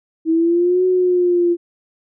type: exponential two-way sweep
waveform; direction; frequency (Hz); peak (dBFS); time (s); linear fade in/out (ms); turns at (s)
sine; up then down; 320 to 370 to 343.4; -12; 0.25-1.57; 50; 0.85
effects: none